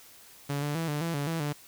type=tone with pitch steps; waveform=sawtooth; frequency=142.5 / 146.5 / 164.5 / 147.6 / 167.1 / 143.1 / 164.5 / 146.7 Hz; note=C#3 / D3 / E3 / D3 / E3 / D3 / E3 / D3; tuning=+48 / -4 / -3 / +9 / +24 / -45 / -3 / -2 cents; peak=-25 dBFS; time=0.49-1.53 s; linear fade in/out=10 ms; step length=130 ms; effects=white hiss -53 dBFS RMS until 1.67 s